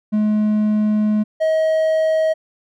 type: tone pair in turn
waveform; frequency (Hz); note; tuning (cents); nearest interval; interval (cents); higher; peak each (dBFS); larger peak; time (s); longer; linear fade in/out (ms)
triangle; 212.4 / 634.9; G#3 / D#5; +39 / +35; octave + perfect fifth; 1896; second; -12; neither; 0.12-1.24 / 1.4-2.34; first; 20
effects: none